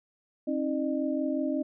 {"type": "tone cluster", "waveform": "sine", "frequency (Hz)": [269.3, 314.8, 607], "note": ["C#4", "D#4", "D#5"], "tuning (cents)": [-50, 20, -43], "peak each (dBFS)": [-29, -31, -33], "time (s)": [0.47, 1.63], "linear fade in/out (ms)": 10, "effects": []}